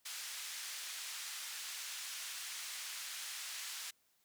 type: band-pass noise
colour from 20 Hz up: white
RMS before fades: -45 dBFS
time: 0.05-3.91 s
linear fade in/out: 10 ms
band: 1500 to 7900 Hz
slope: 12 dB/octave
effects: white hiss -75 dBFS RMS until 4.24 s